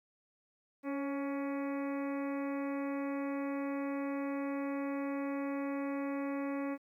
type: harmonic tone with a mistuned harmonic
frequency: 280 Hz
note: C#4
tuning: 18 cents sharp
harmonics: 1 / 2 / 3 / 4 / 5 / 6 / 7 / 8 / 9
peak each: -35 / -41 / -49 / -47 / -54 / -55 / -52 / -54 / -56 dBFS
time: 0.83-6.78 s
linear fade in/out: 50 ms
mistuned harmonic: 2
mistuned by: -31 cents
effects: 12-bit